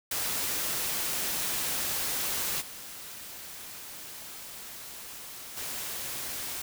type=noise with level steps; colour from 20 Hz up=white; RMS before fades=-31 / -43 / -36 dBFS; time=0.11-6.62 s; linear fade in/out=5 ms; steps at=2.6 / 5.56 s; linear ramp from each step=20 ms; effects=none

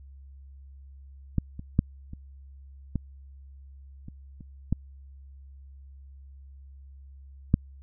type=clicks; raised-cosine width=5 ms; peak=-11 / -25 / -7 / -27 / -15 / -27 / -30 / -12 / -6 dBFS; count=9; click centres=1.383 / 1.594 / 1.791 / 2.134 / 2.957 / 4.084 / 4.408 / 4.726 / 7.541 s; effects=added 68 Hz sine -45 dBFS peak until 7.82 s

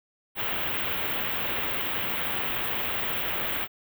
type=band-stop noise; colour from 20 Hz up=white; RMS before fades=-29 dBFS; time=0.35-3.68 s; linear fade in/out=50 ms; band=3400 to 16000 Hz; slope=48 dB/octave; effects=none

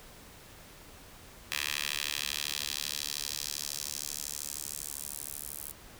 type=tone with high-pass filter sweep; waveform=10% pulse; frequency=72.8 Hz; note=D2; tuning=15 cents flat; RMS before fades=-37 dBFS; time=1.52-5.72 s; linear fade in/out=0 ms; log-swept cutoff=2400 to 11000 Hz; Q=1.4; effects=pink hiss -52 dBFS RMS until 5.99 s

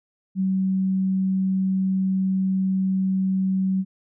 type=tone; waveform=sine; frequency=189.8 Hz; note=F#3; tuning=44 cents sharp; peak=-19 dBFS; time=0.35-3.85 s; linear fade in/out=50 ms; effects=none

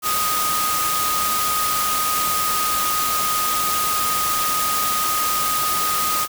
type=tone in noise; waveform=sine; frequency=1244.5 Hz; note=D#6; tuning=in tune; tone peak=-21 dBFS; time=0.02-6.28 s; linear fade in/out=50 ms; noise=white; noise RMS=-23 dBFS; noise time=0.02-6.28 s; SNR=-1 dB; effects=none

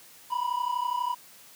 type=tone pair together; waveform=triangle; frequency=963 / 995.2 Hz; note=B5 / B5; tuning=-44 / +13 cents; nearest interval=minor second; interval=57 cents; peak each=-28 / -27 dBFS; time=0.3-1.15 s; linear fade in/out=20 ms; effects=white hiss -52 dBFS RMS until 1.55 s + high-pass 100 Hz 12 dB/octave

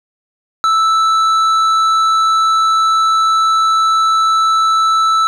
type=tone with tanh clipping; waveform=triangle; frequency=1317 Hz; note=E6; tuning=2 cents flat; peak=-11 dBFS; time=0.64-5.27 s; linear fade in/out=0 ms; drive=13 dB; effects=none

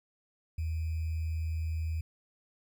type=tone with sample-and-hold; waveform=sine; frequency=80.4 Hz; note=E2; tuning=43 cents flat; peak=-30 dBFS; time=0.58-2.01 s; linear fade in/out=5 ms; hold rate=2450 Hz; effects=none

